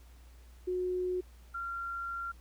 sine tone pair in turn, 364.3 / 1378.5 Hz, F#4 / F6, -27 / -23 cents, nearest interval octave + major seventh, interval 2304 cents, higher second, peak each -30 / -35 dBFS, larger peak first, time 0.67-1.21 / 1.54-2.32 s, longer second, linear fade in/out 10 ms, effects added 60 Hz sine -52 dBFS peak until 2.4 s + pink hiss -64 dBFS RMS until 2.4 s

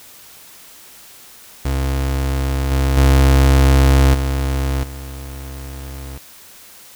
35% pulse tone with level steps, 67.4 Hz, C#2, 48 cents flat, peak -15 / -12 / -7 / -15 / -27 dBFS, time 1.65-6.18 s, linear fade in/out 5 ms, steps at 2.71 / 2.97 / 4.14 / 4.83 s, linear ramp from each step 5 ms, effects white hiss -42 dBFS RMS until 6.95 s

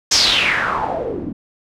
white noise with low-pass filter sweep, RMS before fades -18 dBFS, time 0.11-1.33 s, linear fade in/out 10 ms, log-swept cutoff 6100 to 240 Hz, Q 4.7, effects none

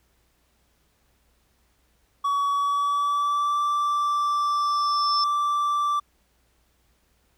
triangle tone with pitch glide, 1131 to 1169.5 Hz, C#6 to D6, +34 to -8 cents, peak -19 dBFS, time 2.24-6 s, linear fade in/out 10 ms, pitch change +58 cents, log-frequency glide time 2.49-3.62 s
sine tone with exponential growth, 5300 Hz, E8, 9 cents sharp, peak -22 dBFS, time 3.58-5.24 s, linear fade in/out 2 ms, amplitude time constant 360 ms
effects added 60 Hz sine -67 dBFS peak until 7.37 s + pink hiss -67 dBFS RMS until 7.37 s

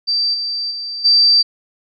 sine tone with level steps, 4668 Hz, D8, 11 cents flat, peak -14 / -19 / -23 / -8 dBFS, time 0.07-1.43 s, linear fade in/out 20 ms, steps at 0.33 / 0.7 / 1.04 s, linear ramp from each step 20 ms, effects none

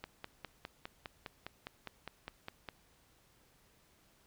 click train, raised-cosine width 0.3 ms, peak -26 dBFS, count 14, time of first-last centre 0.04-2.688 s, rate 4.91 Hz, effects pink hiss -68 dBFS RMS until 4.26 s

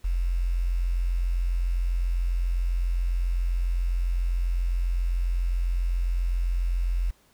sine tone with quantisation, 43.73 Hz, F1, 3 cents sharp, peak -22 dBFS, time 0.04-7.11 s, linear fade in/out 10 ms, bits 8, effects pink hiss -62 dBFS RMS until 7.33 s

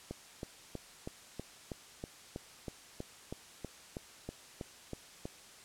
click train, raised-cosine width 2 ms, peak -26 dBFS, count 17, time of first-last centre 0.11-5.255 s, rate 3.11 Hz, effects white hiss -55 dBFS RMS until 5.64 s + low-pass 9000 Hz 12 dB/octave

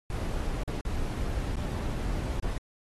brown noise with dropouts, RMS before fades -31 dBFS, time 0.1-2.58 s, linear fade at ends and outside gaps 2 ms, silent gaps 0.635-0.676 / 0.81-0.85 / 1.558-1.567 / 2.4-2.425 s, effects AAC 32 kbps

